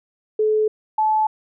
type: tone pair in turn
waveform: sine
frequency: 430.4 / 865.5 Hz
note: A4 / A5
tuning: -38 / -29 cents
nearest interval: octave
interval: 1209 cents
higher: second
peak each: -15 dBFS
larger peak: neither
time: 0.39-0.68 / 0.98-1.27 s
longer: neither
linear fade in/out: 5 ms
effects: none